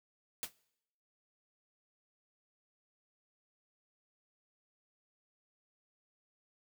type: noise with exponential decay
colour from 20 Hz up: white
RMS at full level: -34 dBFS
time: 0.43-0.52 s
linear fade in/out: 0 ms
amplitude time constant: 19 ms
effects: noise-tail reverb RT60 0.8 s tail -23 dB re dry